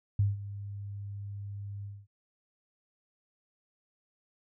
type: tone with ADSR envelope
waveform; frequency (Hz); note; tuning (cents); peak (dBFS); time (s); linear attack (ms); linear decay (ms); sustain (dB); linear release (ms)
sine; 100.8; G2; +49; -21; 0.19-2.07; 4; 170; -16; 230
effects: none